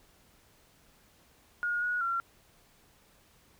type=tone with pitch steps; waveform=sine; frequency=1433 / 1456 / 1369 Hz; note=F6 / F#6 / F6; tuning=+44 / -28 / -35 cents; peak=-28 dBFS; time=1.63-2.2 s; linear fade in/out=0 ms; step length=190 ms; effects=pink hiss -63 dBFS RMS until 3.59 s